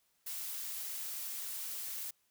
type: noise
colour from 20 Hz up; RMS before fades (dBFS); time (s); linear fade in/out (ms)
blue; -41; 0.26-2.11; 10
effects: white hiss -75 dBFS RMS until 2.3 s